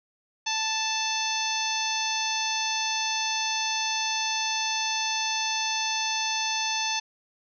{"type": "harmonic tone", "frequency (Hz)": 880, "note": "A5", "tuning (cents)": 0, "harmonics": [1, 2, 3, 4, 5, 6, 7], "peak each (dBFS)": [-31, -37, -32, -33, -34, -35, -32], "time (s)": [0.46, 7], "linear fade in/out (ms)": 10, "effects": []}